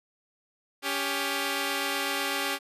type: tone pair together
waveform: 5% pulse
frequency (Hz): 280 / 396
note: C#4 / G4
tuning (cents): +18 / +18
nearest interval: tritone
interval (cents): 600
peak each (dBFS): -19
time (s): 0.82-2.59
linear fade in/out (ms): 50
effects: resampled to 32000 Hz